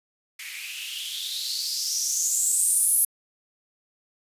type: noise with band-pass filter sweep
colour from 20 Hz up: violet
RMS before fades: -26 dBFS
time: 0.39-3.05 s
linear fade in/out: 5 ms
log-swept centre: 2100 to 11000 Hz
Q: 6.4
effects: resampled to 32000 Hz